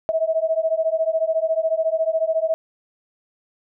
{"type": "beating tone pair", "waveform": "sine", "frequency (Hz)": [638, 652], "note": ["D#5", "E5"], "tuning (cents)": [43, -19], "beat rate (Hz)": 14, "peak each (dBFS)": -21, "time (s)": [0.09, 2.54], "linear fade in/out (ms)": 0, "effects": []}